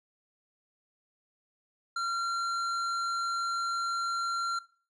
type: tone with hard clipping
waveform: triangle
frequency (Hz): 1373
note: F6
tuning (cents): -30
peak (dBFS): -31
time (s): 1.96-4.59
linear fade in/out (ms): 5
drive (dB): 14
effects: noise-tail reverb RT60 0.4 s tail -18 dB re dry + resampled to 22050 Hz